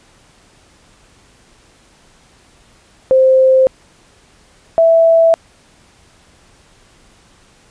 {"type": "tone pair in turn", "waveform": "sine", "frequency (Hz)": [523.3, 659.3], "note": ["C5", "E5"], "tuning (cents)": [0, 0], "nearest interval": "major third", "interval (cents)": 400, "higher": "second", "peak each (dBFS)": -6, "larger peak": "neither", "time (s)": [[3.11, 3.67], [4.78, 5.34]], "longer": "neither", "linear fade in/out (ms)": 0, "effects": ["pink hiss -49 dBFS RMS until 7.7 s", "resampled to 22050 Hz"]}